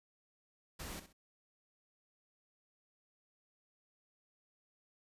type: noise with echo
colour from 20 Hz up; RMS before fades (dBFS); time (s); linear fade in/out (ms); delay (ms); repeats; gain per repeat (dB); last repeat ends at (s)
pink; -45; 0.79-1; 10; 65; 2; -11; 1.13
effects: resampled to 32000 Hz